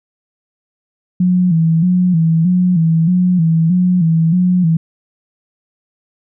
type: tone with vibrato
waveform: sine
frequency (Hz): 171.7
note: F3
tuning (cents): -29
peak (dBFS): -9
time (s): 1.2-4.77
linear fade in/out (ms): 5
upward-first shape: square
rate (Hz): 1.6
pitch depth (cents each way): 90
effects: none